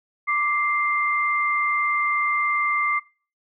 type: tone pair together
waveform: sine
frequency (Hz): 1174.7 / 2093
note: D6 / C7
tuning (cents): 0 / 0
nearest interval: minor seventh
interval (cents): 1000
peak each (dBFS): -22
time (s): 0.27-3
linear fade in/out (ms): 20
effects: noise-tail reverb RT60 0.4 s tail -24 dB re dry